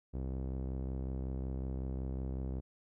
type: tone with low-pass filter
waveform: sawtooth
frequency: 65.41 Hz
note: C2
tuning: in tune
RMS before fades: -38 dBFS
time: 0.13-2.61 s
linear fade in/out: 20 ms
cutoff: 450 Hz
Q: 0.87
effects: none